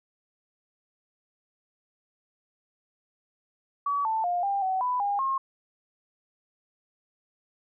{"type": "tone with pitch steps", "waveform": "sine", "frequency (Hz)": [1138, 885, 707, 796, 755, 995, 809, 1074], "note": ["C#6", "A5", "F5", "G5", "F#5", "B5", "G#5", "C6"], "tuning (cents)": [45, 10, 21, 26, 35, 13, -46, 45], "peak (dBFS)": -24, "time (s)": [3.86, 5.38], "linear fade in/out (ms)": 5, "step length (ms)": 190, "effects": []}